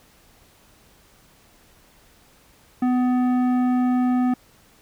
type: tone with tanh clipping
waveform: sine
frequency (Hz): 250.2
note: B3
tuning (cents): +23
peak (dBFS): -19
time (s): 2.82-4.34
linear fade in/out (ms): 5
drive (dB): 12
effects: pink hiss -55 dBFS RMS until 4.81 s